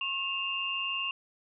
sine tone cluster, 1081 / 2592 / 2787 Hz, C#6 / E7 / F7, -44 / -30 / -4 cents, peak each -38 / -39 / -31 dBFS, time 0.01-1.11 s, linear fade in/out 2 ms, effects none

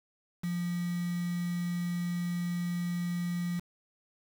sine tone with quantisation, 174.61 Hz, F3, in tune, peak -30 dBFS, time 0.43-3.6 s, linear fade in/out 10 ms, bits 7, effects none

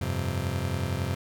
35% pulse chord, F suspended second, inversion none, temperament just, 87.31 / 98.22 / 130.96 Hz, F2 / G2 / C3, 0 / +4 / +2 cents, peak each -30 dBFS, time 0.01-1.15 s, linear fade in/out 5 ms, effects none

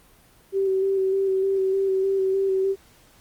sine tone with vibrato, 385.3 Hz, G4, 30 cents flat, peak -19 dBFS, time 0.52-2.76 s, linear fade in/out 50 ms, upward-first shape square, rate 3.3 Hz, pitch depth 18 cents each way, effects pink hiss -55 dBFS RMS until 3.2 s + Opus 32 kbps

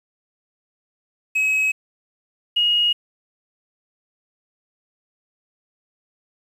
triangle / sine tone pair in turn, 2556 / 2877 Hz, D#7 / F#7, +46 / -49 cents, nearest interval major second, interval 205 cents, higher second, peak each -15 dBFS, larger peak neither, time 1.35-1.72 / 2.56-2.93 s, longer neither, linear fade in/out 10 ms, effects resampled to 32000 Hz + 8-bit

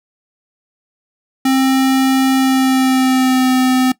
square tone with pitch glide, 264.7 to 256.9 Hz, C4 to C4, +20 to -32 cents, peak -11 dBFS, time 1.45-3.92 s, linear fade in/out 5 ms, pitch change -52 cents, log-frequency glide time 2.36-3.52 s, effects noise-tail reverb RT60 0.1 s tail -19 dB re dry

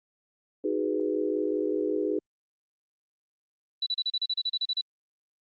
sine chord, G# minor seventh, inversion second, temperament equal, 311.1 / 370 / 415.3 / 493.9 Hz, D#4 / F#4 / G#4 / B4, 0 / 0 / 0 / 0 cents, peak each -30 / -32 / -29 / -33 dBFS, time 0.64-2.19 s, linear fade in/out 5 ms
sine tone bursts, 3951 Hz, B7, in tune, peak -25 dBFS, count 13, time 3.82-4.812 s, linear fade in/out 5 ms, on 44 ms, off 35 ms
effects Opus 48 kbps

